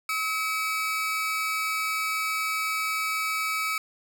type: tone pair together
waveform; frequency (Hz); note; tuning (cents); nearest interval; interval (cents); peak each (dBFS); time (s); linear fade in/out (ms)
40% pulse; 1285 / 2277; E6 / C#7; -45 / +46; minor seventh; 991; -28; 0.09-3.78; 2
effects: none